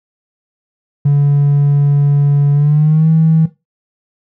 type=tone with pitch glide; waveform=triangle; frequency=143 to 160.51 Hz; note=D3 to E3; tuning=-46 to -46 cents; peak=-3 dBFS; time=1.05-3.46 s; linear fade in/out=10 ms; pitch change=+200 cents; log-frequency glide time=2.53-3.09 s; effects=noise-tail reverb RT60 0.2 s tail -17 dB re dry + tanh soft clip ceiling -4 dBFS